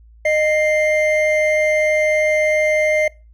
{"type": "tone pair together", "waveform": "triangle", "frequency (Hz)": [614.6, 2101], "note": ["D#5", "C7"], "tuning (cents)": [-21, 7], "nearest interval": "octave + major sixth", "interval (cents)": 2128, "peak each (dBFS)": [-13, -17], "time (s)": [0.25, 3.08], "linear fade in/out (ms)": 5, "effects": ["noise-tail reverb RT60 0.3 s tail -24 dB re dry", "added 56 Hz sine -43 dBFS peak until 3.33 s"]}